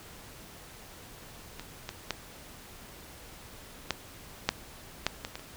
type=clicks; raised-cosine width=0.2 ms; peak=-22 / -18 / -12 / -10 / -6 / -8 / -17 / -20 / -30 dBFS; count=9; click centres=1.596 / 1.891 / 2.107 / 3.907 / 4.49 / 5.066 / 5.249 / 5.355 / 5.395 s; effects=pink hiss -49 dBFS RMS until 5.56 s